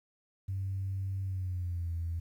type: tone with pitch glide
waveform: sine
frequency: 96.3 to 83.83 Hz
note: G2 to E2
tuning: -30 to +30 cents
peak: -31 dBFS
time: 0.48-2.2 s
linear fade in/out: 10 ms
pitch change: -240 cents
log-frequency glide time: 1.23-1.93 s
effects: tanh soft clip ceiling -27 dBFS + 11-bit